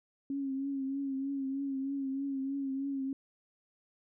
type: tone with vibrato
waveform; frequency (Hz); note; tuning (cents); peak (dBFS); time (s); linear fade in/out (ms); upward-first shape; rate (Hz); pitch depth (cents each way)
sine; 272.8; C#4; -28; -32; 0.3-3.13; 2; triangle; 3.2; 48
effects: none